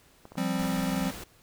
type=clicks; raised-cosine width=1 ms; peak=-31 dBFS; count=5; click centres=0.254 / 0.32 / 0.355 / 0.557 / 0.637 s
type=chord; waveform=square; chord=F suspended second; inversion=none; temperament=equal; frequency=174.61 / 196 / 261.6 Hz; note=F3 / G3 / C4; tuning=0 / 0 / 0 cents; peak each=-32 dBFS; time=0.37-1.11 s; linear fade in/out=10 ms
type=noise; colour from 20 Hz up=pink; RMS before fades=-41 dBFS; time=0.59-1.24 s; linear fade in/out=5 ms
effects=pink hiss -60 dBFS RMS until 1.42 s